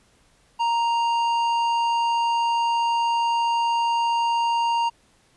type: tone with tanh clipping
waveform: sine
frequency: 932.3 Hz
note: A#5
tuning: in tune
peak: -21 dBFS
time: 0.59-4.9 s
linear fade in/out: 20 ms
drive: 11 dB
effects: pink hiss -60 dBFS RMS until 5.36 s + resampled to 24000 Hz